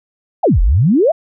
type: exponential two-way sweep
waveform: sine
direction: down then up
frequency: 890 to 38.33 to 707 Hz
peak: -8 dBFS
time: 0.43-1.12 s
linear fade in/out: 10 ms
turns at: 0.61 s
effects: none